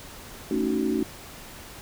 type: chord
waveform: sine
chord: D# half-diminished seventh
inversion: second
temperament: just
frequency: 224 / 280 / 311.1 / 373.4 Hz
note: A3 / C#4 / D#4 / F#4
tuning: +31 / +18 / 0 / +16 cents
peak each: -28 dBFS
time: 0.51-1.03 s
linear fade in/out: 2 ms
effects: pink hiss -43 dBFS RMS until 1.81 s